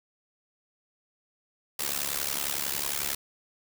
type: noise with amplitude modulation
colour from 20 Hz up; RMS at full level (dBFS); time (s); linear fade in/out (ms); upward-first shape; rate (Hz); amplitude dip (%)
white; -27; 1.79-3.15; 5; sine; 71; 90
effects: none